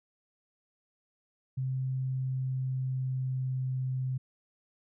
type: tone with pitch glide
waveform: sine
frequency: 130.81 to 129.68 Hz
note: C3 to C3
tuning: 0 to -15 cents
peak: -29 dBFS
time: 1.57-4.18 s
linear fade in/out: 10 ms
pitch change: -15 cents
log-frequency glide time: 1.94-3.78 s
effects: none